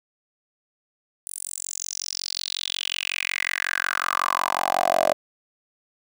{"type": "tone with high-pass filter sweep", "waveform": "10% pulse", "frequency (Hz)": 45.49, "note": "F#1", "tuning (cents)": -29, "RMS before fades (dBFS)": -26, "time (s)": [1.27, 5.13], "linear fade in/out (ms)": 0, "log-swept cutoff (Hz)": [9800, 590], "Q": 5.4, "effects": []}